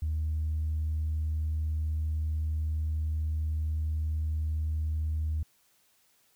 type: tone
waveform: sine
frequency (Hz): 77.78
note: D#2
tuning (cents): 0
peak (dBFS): -26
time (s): 0.02-5.43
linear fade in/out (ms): 5
effects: tanh soft clip ceiling -24 dBFS + white hiss -67 dBFS RMS until 6.35 s